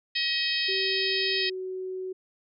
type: harmonic tone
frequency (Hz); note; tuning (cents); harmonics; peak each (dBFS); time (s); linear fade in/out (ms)
635; D#5; +35; 3 / 4 / 5 / 6 / 7 / 8; -32 / -32 / -32 / -32 / -32 / -32; 0.15-1.5; 10
type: tone with pitch glide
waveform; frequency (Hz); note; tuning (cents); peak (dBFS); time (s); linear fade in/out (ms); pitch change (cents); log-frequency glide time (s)
sine; 383.5 to 373.4; G4 to F#4; -38 to +16; -31; 0.68-2.13; 10; -46; 1.39-1.47
effects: none